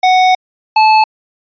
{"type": "tone pair in turn", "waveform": "square", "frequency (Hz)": [741, 869.8], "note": ["F#5", "A5"], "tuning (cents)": [2, -20], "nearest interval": "minor third", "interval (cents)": 278, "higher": "second", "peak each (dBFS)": [-7, -6], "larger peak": "second", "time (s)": [[0.03, 0.35], [0.76, 1.04]], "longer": "first", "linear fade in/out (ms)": 5, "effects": ["resampled to 11025 Hz"]}